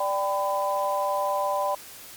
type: chord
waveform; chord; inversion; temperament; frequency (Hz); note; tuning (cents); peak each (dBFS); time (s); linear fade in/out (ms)
sine; G major; second; equal with one note detuned; 587.3 / 784 / 1004.5; D5 / G5 / B5; 0 / 0 / +29; -27 / -29 / -27; 0-1.75; 5
effects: white hiss -44 dBFS RMS until 2.16 s + Opus 48 kbps